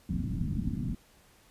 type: low-pass noise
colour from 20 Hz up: white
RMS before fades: -32 dBFS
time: 0.09-0.95 s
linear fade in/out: 5 ms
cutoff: 250 Hz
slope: 48 dB/octave
effects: pink hiss -61 dBFS RMS until 1.5 s + resampled to 32000 Hz